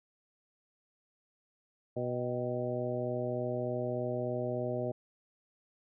harmonic tone with a mistuned harmonic, 123.3 Hz, B2, 2 cents flat, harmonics 1 / 2 / 3 / 4 / 5 / 6, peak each -38 / -40 / -38 / -39 / -36 / -47 dBFS, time 1.96-4.92 s, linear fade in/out 10 ms, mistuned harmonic 6, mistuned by +73 cents, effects none

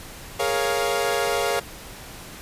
sawtooth chord, Bb minor seventh, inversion third, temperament equal with one note detuned, 415.3 / 468.3 / 554.4 / 698.5 Hz, Ab4 / Bb4 / Db5 / F5, 0 / +8 / 0 / 0 cents, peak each -23 dBFS, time 0.39-1.6 s, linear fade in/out 10 ms, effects pink hiss -40 dBFS RMS until 2.41 s + resampled to 32000 Hz

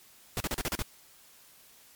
pink noise bursts, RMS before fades -31 dBFS, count 7, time 0.37-0.822 s, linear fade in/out 0 ms, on 32 ms, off 38 ms, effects white hiss -57 dBFS RMS until 1.95 s + MP3 96 kbps

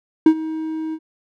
triangle tone with ADSR envelope, 316.8 Hz, D#4, 31 cents sharp, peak -3 dBFS, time 0.26-0.99 s, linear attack 4 ms, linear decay 73 ms, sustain -18 dB, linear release 56 ms, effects none

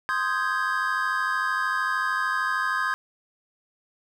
triangle chord, Ab major seventh, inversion first, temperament equal, 1046.5 / 1244.5 / 1568 / 1661.2 Hz, C6 / Eb6 / G6 / Ab6, 0 / 0 / 0 / 0 cents, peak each -27 dBFS, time 0.09-2.94 s, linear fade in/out 0 ms, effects none

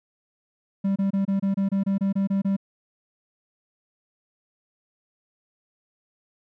triangle tone bursts, 195.9 Hz, G3, 1 cent flat, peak -18 dBFS, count 12, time 0.84-2.566 s, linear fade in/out 10 ms, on 120 ms, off 26 ms, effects none

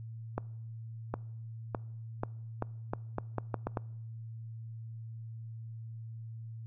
accelerating click train, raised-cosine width 1 ms, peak -18 dBFS, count 11, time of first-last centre 0.38-3.772 s, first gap 760 ms, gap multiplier 0.8, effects noise-tail reverb RT60 0.8 s tail -24 dB re dry + added 113 Hz sine -41 dBFS peak until 6.66 s

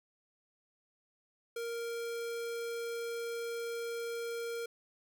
square tone, 466.2 Hz, A#4, in tune, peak -37 dBFS, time 1.56-4.66 s, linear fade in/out 5 ms, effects none

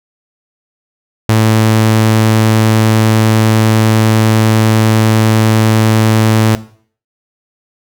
sawtooth tone, 110 Hz, A2, in tune, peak -3 dBFS, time 1.29-6.55 s, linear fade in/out 0 ms, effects noise-tail reverb RT60 0.5 s tail -17 dB re dry

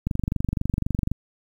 click train, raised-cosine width 5 ms, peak -11 dBFS, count 26, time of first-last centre 0.07-1.116 s, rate 23.9 Hz, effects 8-bit

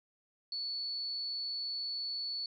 sine tone, 4437 Hz, C#8, 1 cent sharp, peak -35 dBFS, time 0.52-2.46 s, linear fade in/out 2 ms, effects none

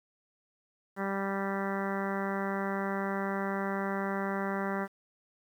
harmonic tone, 196 Hz, G3, in tune, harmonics 1 / 2 / 3 / 4 / 5 / 6 / 7 / 8 / 9 / 10, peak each -34 / -37 / -39 / -40 / -41 / -42 / -42 / -43 / -44 / -44 dBFS, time 0.96-4.88 s, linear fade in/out 50 ms, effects 10-bit

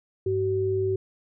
sine tone pair together, 100.8 / 380.1 Hz, G2 / F#4, +49 / +47 cents, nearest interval octave + major seventh, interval 2298 cents, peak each -29 / -23 dBFS, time 0.26-0.96 s, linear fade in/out 5 ms, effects none

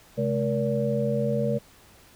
sine tone cluster, 133.3 / 214 / 473.6 / 574 Hz, C3 / A3 / A#4 / D5, +33 / -48 / +27 / -40 cents, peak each -28 dBFS, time 0.17-1.59 s, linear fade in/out 20 ms, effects pink hiss -54 dBFS RMS until 2.15 s

